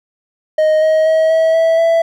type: tone with pitch steps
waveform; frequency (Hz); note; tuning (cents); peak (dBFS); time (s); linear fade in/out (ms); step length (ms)
triangle; 622 / 630 / 638 / 646.2 / 654.4 / 662.8; D#5 / D#5 / D#5 / E5 / E5 / E5; -1 / +21 / +43 / -35 / -13 / +9; -7; 0.58-2.02; 5; 240
effects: none